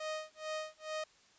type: tone with tremolo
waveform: sawtooth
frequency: 622.3 Hz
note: D#5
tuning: in tune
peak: -32 dBFS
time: 0-1.04 s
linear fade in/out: 5 ms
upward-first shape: sine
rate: 2.3 Hz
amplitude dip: 100%
effects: white hiss -65 dBFS RMS until 1.38 s + resampled to 16000 Hz